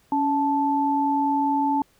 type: tone pair together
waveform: sine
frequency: 280.2 / 875.3 Hz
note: C#4 / A5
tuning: +19 / -9 cents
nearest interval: octave + minor sixth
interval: 1972 cents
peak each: -23 / -21 dBFS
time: 0.12-1.82 s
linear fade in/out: 2 ms
effects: pink hiss -61 dBFS RMS until 1.99 s